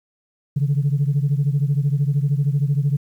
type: beating tone pair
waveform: sine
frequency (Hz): 138.59 / 151.59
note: C#3 / D#3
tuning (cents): 0 / -45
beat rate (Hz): 13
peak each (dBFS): -17 / -20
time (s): 0.56-2.97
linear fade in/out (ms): 10
effects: tanh soft clip ceiling -11 dBFS + 9-bit